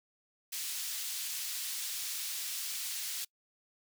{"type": "high-pass noise", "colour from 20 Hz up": "pink", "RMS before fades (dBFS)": -38, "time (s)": [0.52, 3.25], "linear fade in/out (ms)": 10, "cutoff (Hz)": 3700, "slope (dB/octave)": 12, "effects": ["noise-tail reverb RT60 0.1 s tail -25 dB re dry"]}